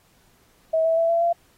sine tone with pitch steps, 644 / 653.7 / 663.6 / 673.7 / 683.9 Hz, E5 / E5 / E5 / E5 / F5, -41 / -15 / +11 / +38 / -36 cents, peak -17 dBFS, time 0.73-1.33 s, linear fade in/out 10 ms, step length 120 ms, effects pink hiss -60 dBFS RMS until 1.57 s + AAC 48 kbps

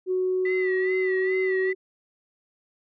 sine tone with pitch glide, 370 to 376.7 Hz, F#4 to F#4, 0 to +31 cents, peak -21 dBFS, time 0.06-1.75 s, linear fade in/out 50 ms, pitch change +31 cents, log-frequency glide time 0.23-1.46 s
sine tone with vibrato, 1975.5 Hz, B6, in tune, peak -27 dBFS, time 0.45-1.73 s, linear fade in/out 5 ms, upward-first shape sine, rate 2.4 Hz, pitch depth 73 cents each way
effects tanh soft clip ceiling -15 dBFS

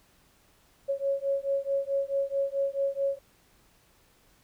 sine beating tone pair, 550 / 554.6 Hz, C#5 / C#5, -14 / +1 cents, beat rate 4.6 Hz, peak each -29 dBFS, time 0.88-3.19 s, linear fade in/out 20 ms, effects pink hiss -63 dBFS RMS until 4.43 s

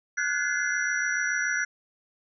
sine tone cluster, 1442 / 1509 / 1691 / 2063 / 5850 Hz, F#6 / F#6 / G#6 / C7 / F#8, -45 / +34 / +31 / -25 / -21 cents, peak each -30 / -30 / -29 / -34 / -35 dBFS, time 0.17-1.65 s, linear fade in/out 10 ms, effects none

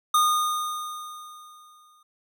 square tone with exponential decay, 1226 Hz, D#6, 26 cents flat, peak -17 dBFS, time 0.14-2.03 s, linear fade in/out 5 ms, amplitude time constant 410 ms, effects none

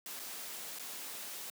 white noise with dropouts, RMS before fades -44 dBFS, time 0.06-1.5 s, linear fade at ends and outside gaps 1 ms, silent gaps 0.193-0.197 / 0.787-0.795 s, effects high-pass 200 Hz 12 dB/octave

